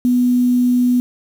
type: tone with quantisation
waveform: sine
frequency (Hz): 246.9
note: B3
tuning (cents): 0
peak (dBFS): -11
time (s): 0.05-1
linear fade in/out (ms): 0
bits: 6
effects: none